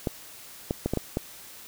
clicks, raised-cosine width 2 ms, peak -12 dBFS, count 6, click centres 0.072 / 0.709 / 0.86 / 0.936 / 0.973 / 1.171 s, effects white hiss -46 dBFS RMS until 1.67 s

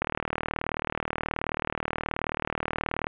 click train, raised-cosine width 0.5 ms, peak -12 dBFS, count 119, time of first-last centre 0.02-3.069 s, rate 38.7 Hz, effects resampled to 8000 Hz + 8-bit

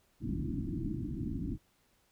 white low-pass noise, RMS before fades -36 dBFS, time 0.2-1.58 s, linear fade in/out 50 ms, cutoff 330 Hz, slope 96 dB/octave, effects pink hiss -71 dBFS RMS until 2.11 s

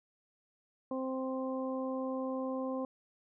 harmonic tone, 261.6 Hz, C4, in tune, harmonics 1 / 2 / 3 / 4, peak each -36 / -37 / -47 / -44 dBFS, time 0.91-2.85 s, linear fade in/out 2 ms, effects none

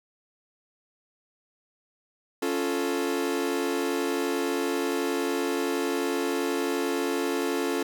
40% pulse chord, Db augmented, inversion none, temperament equal, 277.2 / 349.2 / 440 Hz, Db4 / F4 / A4, 0 / 0 / 0 cents, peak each -29 dBFS, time 2.42-7.83 s, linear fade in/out 5 ms, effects none

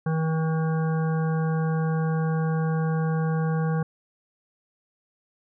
harmonic tone, 160 Hz, D#3, 49 cents sharp, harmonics 1 / 3 / 5 / 7 / 9 / 10, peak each -22 / -32 / -36 / -39 / -41 / -42 dBFS, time 0.06-3.83 s, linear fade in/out 5 ms, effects none

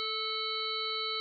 harmonic tone with a mistuned harmonic, 440 Hz, A4, in tune, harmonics 1 / 3 / 5 / 7 / 9 / 10, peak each -41 / -38 / -41 / -41 / -35 / -41 dBFS, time 0-1.2 s, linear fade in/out 0 ms, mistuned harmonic 3, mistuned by -22 cents, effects none

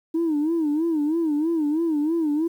sine tone with vibrato, 313.7 Hz, D#4, 14 cents sharp, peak -18 dBFS, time 0.14-2.48 s, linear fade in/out 10 ms, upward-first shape sine, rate 3.1 Hz, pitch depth 130 cents each way, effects tanh soft clip ceiling -17 dBFS + 9-bit

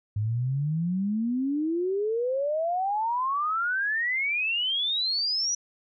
sine exponential sweep, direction up, 102 to 5930 Hz, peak -24 dBFS, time 0.16-5.55 s, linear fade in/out 5 ms, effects none

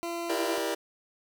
20% pulse tone, 340.3 Hz, F4, 45 cents flat, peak -27 dBFS, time 0.03-0.58 s, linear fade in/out 0 ms
sawtooth chord, E half-diminished seventh, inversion none, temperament just, 329.6 / 395.6 / 474.7 / 593.3 Hz, E4 / G4 / Bb4 / D5, 0 / +16 / +31 / +18 cents, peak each -30 dBFS, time 0.29-0.75 s, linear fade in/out 10 ms
effects none

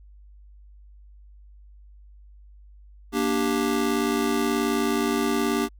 square chord, G minor, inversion first, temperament just, 235.2 / 294 / 392 Hz, Bb3 / D4 / G4, +16 / +2 / 0 cents, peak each -27 dBFS, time 3.12-5.69 s, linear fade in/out 50 ms, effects added 50 Hz sine -46 dBFS peak until 5.79 s

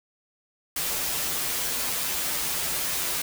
white noise with comb filter, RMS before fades -28 dBFS, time 0.76-3.22 s, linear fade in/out 5 ms, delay 9.5 ms, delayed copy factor -0.95, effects none

